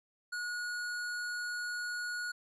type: tone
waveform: square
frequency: 1451 Hz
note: F#6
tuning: 34 cents flat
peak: -36 dBFS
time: 0.32-2.32 s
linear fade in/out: 10 ms
effects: resampled to 22050 Hz